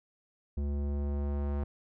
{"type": "tone with low-pass filter sweep", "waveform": "square", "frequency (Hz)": 71.5, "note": "D2", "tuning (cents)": -46, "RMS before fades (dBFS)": -32, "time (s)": [0.57, 1.64], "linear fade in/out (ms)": 5, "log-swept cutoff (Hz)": [340, 1100], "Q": 0.71, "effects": []}